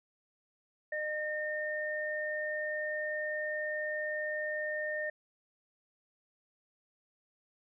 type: tone pair together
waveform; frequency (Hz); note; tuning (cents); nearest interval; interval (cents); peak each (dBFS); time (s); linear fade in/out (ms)
sine; 609 / 1824.9; D#5 / A#6; -37 / -37; octave + perfect fifth; 1900; -36 / -35; 0.92-5.1; 5
effects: none